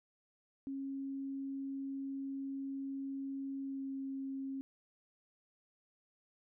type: tone with pitch glide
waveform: sine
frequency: 272.6 to 270.1 Hz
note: C#4 to C#4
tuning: -29 to -45 cents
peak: -38 dBFS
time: 0.67-4.61 s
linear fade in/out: 0 ms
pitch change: -16 cents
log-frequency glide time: 3.63-3.89 s
effects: none